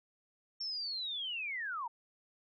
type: linear sweep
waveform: sine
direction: down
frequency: 5480 to 877 Hz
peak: -36 dBFS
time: 0.6-1.88 s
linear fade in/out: 10 ms
effects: none